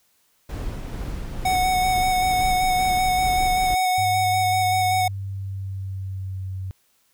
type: noise with tremolo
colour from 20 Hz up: brown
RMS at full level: -28 dBFS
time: 0.49-3.75 s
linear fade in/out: 5 ms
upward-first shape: sine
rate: 2.2 Hz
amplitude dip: 25%
type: tone with vibrato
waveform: square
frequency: 740 Hz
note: F#5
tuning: in tune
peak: -19 dBFS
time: 1.45-5.08 s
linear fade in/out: 5 ms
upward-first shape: square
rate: 5.2 Hz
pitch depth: 12 cents each way
type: tone with pitch glide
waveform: sine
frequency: 100.7 to 94.5 Hz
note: G2 to F#2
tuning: +47 to +37 cents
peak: -27 dBFS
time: 3.98-6.71 s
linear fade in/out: 0 ms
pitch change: -110 cents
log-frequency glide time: 4.13-6.47 s
effects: white hiss -64 dBFS RMS until 7.13 s